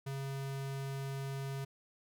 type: tone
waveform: square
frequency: 136.6 Hz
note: C#3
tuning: 25 cents flat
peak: -38 dBFS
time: 0.06-1.65 s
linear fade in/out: 10 ms
effects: none